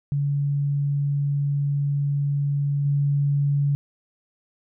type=tone with level steps; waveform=sine; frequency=142.4 Hz; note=C#3; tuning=47 cents sharp; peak=-20 / -18 dBFS; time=0.12-3.75 s; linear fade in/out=0 ms; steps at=2.85 s; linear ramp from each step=5 ms; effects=none